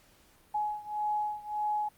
sine beating tone pair, 841 / 842.7 Hz, G#5 / G#5, +22 / +25 cents, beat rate 1.7 Hz, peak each -32 / -34 dBFS, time 0.54-1.89 s, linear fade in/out 10 ms, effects pink hiss -62 dBFS RMS until 1.97 s + Opus 48 kbps

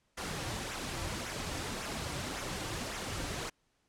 pink noise with flanger, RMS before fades -38 dBFS, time 0.17-3.5 s, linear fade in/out 10 ms, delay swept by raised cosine 0.22 to 4.82 ms, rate 1.8 Hz, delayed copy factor -0.5, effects pink hiss -75 dBFS RMS until 3.88 s + low-pass 9000 Hz 12 dB/octave

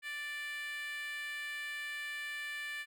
10% pulse tone with high-pass filter, 587.3 Hz, D5, in tune, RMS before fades -41 dBFS, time 0.02-2.86 s, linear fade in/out 50 ms, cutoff 1900 Hz, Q 5.2, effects none

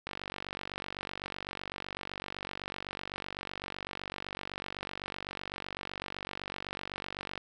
click train, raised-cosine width 0.3 ms, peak -21 dBFS, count 351, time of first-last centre 0.07-7.377 s, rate 47.9 Hz, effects none

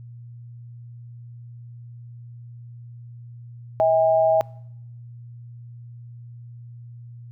sine tone pair together, 642.9 / 810 Hz, E5 / G#5, -43 / -43 cents, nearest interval major third, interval 400 cents, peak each -16 / -21 dBFS, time 3.8-4.41 s, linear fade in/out 0 ms, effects noise-tail reverb RT60 0.8 s tail -24 dB re dry + added 119 Hz sine -38 dBFS peak until 7.31 s

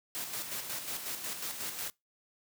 white noise with tremolo, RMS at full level -37 dBFS, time 0.15-1.9 s, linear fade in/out 0 ms, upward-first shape square, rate 5.5 Hz, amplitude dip 45%, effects noise-tail reverb RT60 0.2 s tail -24 dB re dry + high-pass 100 Hz 12 dB/octave

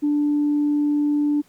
sine tone, 293.7 Hz, D4, in tune, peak -16 dBFS, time 0.02-1.42 s, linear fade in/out 20 ms, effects tanh soft clip ceiling -13 dBFS + pink hiss -58 dBFS RMS until 1.48 s

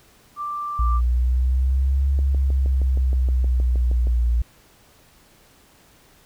sine tone, 1178 Hz, D6, 5 cents sharp, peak -25 dBFS, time 0.36-1.01 s, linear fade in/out 50 ms
sine exponential two-way sweep, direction up then down, 58.4 to 68.9 to 58.4 Hz, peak -16 dBFS, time 0.79-4.42 s, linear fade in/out 5 ms, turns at 2.11 s
click train, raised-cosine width 2 ms, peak -22 dBFS, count 13, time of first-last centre 2.19-4.071 s, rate 6.38 Hz
effects pink hiss -54 dBFS RMS until 6.25 s

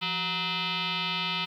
sine tone with frequency modulation, 172.5 Hz, F3, 21 cents flat, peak -27 dBFS, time 0.01-1.46 s, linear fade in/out 20 ms, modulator 556 Hz, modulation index 6.7, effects 10-bit

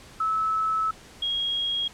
sine tone pair in turn, 1302 / 3281 Hz, E6 / G#7, -22 / -22 cents, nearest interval octave + major third, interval 1600 cents, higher second, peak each -22 / -24 dBFS, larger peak first, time 0.2-0.91 / 1.22-1.88 s, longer first, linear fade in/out 5 ms, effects pink hiss -48 dBFS RMS until 1.93 s + low-pass 9000 Hz 12 dB/octave

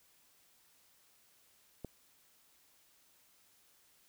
click, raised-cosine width 2 ms, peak -28 dBFS, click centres 1.847 s, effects white hiss -68 dBFS RMS until 4.08 s

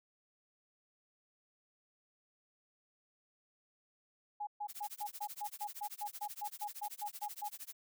sine tone bursts, 831 Hz, G#5, 1 cent sharp, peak -37 dBFS, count 16, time 4.4-7.486 s, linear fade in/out 10 ms, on 71 ms, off 130 ms
blue noise with tremolo, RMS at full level -45 dBFS, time 4.68-7.73 s, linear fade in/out 20 ms, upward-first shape sine, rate 13 Hz, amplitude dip 100%
effects none

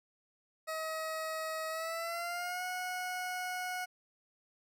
20% pulse tone with pitch glide, 636 to 730.6 Hz, D#5 to F#5, +38 to -22 cents, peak -31 dBFS, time 0.67-3.86 s, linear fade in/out 20 ms, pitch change +240 cents, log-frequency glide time 1.69-2.64 s, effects none

